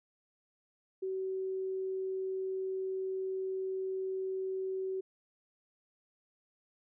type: tone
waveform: sine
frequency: 379.3 Hz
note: F#4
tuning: 43 cents sharp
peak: -33 dBFS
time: 1.02-5.01 s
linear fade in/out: 10 ms
effects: none